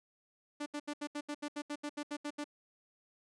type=tone bursts; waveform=sawtooth; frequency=293.7 Hz; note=D4; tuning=in tune; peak=-33 dBFS; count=14; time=0.6-2.443 s; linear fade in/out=10 ms; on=62 ms; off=75 ms; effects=resampled to 22050 Hz